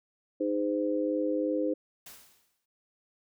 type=harmonic tone; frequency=102.8 Hz; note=G#2; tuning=17 cents flat; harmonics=3 / 4 / 5; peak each=-29 / -35 / -30 dBFS; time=0.4-1.74 s; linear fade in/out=10 ms
type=noise with exponential decay; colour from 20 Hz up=white; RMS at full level=-45 dBFS; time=2.06-2.66 s; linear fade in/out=5 ms; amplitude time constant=130 ms
effects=none